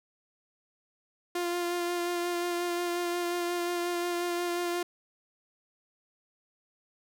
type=tone with vibrato; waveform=sawtooth; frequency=349.2 Hz; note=F4; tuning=in tune; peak=-25 dBFS; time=1.35-4.83 s; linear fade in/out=5 ms; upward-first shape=sine; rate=5.6 Hz; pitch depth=16 cents each way; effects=none